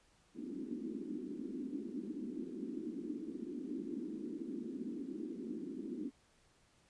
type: band-pass noise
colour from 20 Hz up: pink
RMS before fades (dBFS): -43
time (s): 0.34-6.11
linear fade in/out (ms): 50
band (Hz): 220 to 350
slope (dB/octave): 48
effects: pink hiss -70 dBFS RMS until 6.89 s + resampled to 22050 Hz